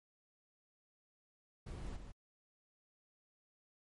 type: noise with echo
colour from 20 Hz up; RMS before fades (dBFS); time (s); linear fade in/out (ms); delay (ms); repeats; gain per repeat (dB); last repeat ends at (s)
brown; -45; 1.66-1.97; 10; 150; 1; -6; 2.12
effects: MP3 48 kbps